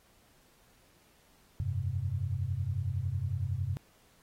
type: chord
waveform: sine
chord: F suspended second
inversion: none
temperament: just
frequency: 87.31 / 98.22 / 130.96 Hz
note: F2 / G2 / C3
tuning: 0 / +4 / +2 cents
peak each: -36 / -33 / -35 dBFS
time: 1.6-3.77 s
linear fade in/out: 0 ms
effects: pink hiss -65 dBFS RMS until 4.22 s + AAC 48 kbps